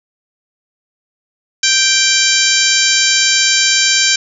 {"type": "harmonic tone with a mistuned harmonic", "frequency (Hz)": 784, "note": "G5", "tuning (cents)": 0, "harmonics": [2, 3, 4, 5, 6, 7, 8, 9], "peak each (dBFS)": [-18, -18, -18, -18, -18, -18, -18, -18], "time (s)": [1.63, 4.16], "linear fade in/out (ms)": 5, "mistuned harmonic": 9, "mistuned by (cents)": 23, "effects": []}